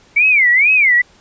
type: tone with vibrato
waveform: sine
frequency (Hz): 2217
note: C#7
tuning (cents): 0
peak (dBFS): -8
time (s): 0.16-1.02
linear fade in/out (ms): 10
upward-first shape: sine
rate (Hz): 2.2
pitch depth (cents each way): 250
effects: pink hiss -49 dBFS RMS until 1.2 s + resampled to 16000 Hz